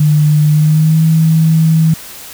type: tone with pitch glide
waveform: sine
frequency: 150.6 to 160.48 Hz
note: D3 to E3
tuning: +44 to -46 cents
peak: -6 dBFS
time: 0-1.94 s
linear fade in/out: 5 ms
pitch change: +110 cents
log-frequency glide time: 0.5-1.03 s
effects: white hiss -31 dBFS RMS until 2.33 s